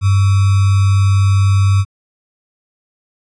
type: tone with sample-and-hold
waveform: sine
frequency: 98 Hz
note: G2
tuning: in tune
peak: -8 dBFS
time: 0.01-1.85 s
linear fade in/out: 50 ms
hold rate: 1225 Hz
effects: resampled to 22050 Hz